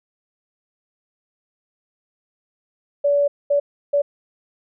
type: tone bursts at uneven times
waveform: sine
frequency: 573 Hz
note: D5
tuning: 43 cents flat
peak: -14 dBFS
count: 3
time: 3.04-3.28 / 3.5-3.6 / 3.93-4.02 s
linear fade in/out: 10 ms
effects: none